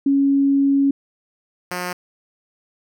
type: tone pair in turn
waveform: sine / 5% pulse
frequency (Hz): 277.2 / 179.27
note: C#4 / F3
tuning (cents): 0 / +46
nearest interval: minor sixth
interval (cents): 754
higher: first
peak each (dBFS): -13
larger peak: neither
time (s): 0.06-0.91 / 1.71-1.93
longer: first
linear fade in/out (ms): 5
effects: none